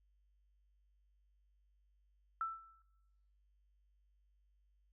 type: tone with exponential decay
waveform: sine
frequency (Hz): 1328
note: E6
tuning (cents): +12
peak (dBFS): -33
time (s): 2.41-2.82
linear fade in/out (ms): 1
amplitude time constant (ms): 89
effects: noise-tail reverb RT60 0.9 s tail -18 dB re dry + added 50 Hz sine -70 dBFS peak until 4.92 s